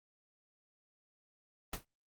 pink noise with exponential decay, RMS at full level -34 dBFS, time 1.73-1.85 s, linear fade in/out 5 ms, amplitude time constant 25 ms, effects noise-tail reverb RT60 0.1 s tail -23 dB re dry + Opus 24 kbps

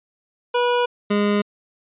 25% pulse tone pair in turn, 486.7 / 205.7 Hz, B4 / G#3, -25 / -16 cents, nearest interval octave + minor third, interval 1491 cents, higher first, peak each -13 dBFS, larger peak neither, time 0.54-0.86 / 1.1-1.42 s, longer neither, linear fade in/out 10 ms, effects resampled to 8000 Hz

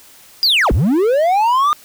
triangle linear two-way sweep, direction down then up, 4984 to 38.18 to 1231 Hz, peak -9 dBFS, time 0.43-1.73 s, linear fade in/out 0 ms, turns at 0.72 s, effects white hiss -44 dBFS RMS until 1.84 s

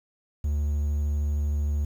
triangle tone with vibrato, 73.42 Hz, D2, in tune, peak -21 dBFS, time 0.44-1.85 s, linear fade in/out 5 ms, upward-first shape sine, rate 13 Hz, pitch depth 14 cents each way, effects 9-bit

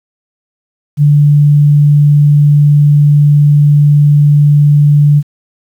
sine tone, 146.4 Hz, D3, 5 cents flat, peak -3 dBFS, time 0.97-5.23 s, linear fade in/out 50 ms, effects 7-bit

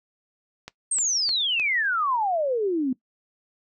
click train, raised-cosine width 0.2 ms, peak -19 dBFS, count 4, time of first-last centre 0.68-1.597 s, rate 3.27 Hz
sine exponential sweep, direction down, 8670 to 246.9 Hz, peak -21 dBFS, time 0.91-2.93 s, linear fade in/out 5 ms
effects noise-tail reverb RT60 0.1 s tail -19 dB re dry

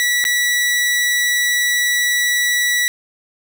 sawtooth tone with dropouts, 1948 Hz, B6, 24 cents flat, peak -11 dBFS, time 0-2.88 s, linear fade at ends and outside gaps 0 ms, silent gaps 0.241-0.251 s, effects none

